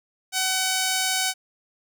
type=tone; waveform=5% pulse; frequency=754 Hz; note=F#5; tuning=32 cents sharp; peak=-10 dBFS; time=0.32-1.34 s; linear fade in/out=50 ms; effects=none